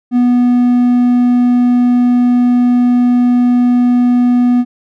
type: tone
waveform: triangle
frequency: 245.1 Hz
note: B3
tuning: 13 cents flat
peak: -5 dBFS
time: 0.11-4.65 s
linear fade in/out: 50 ms
effects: none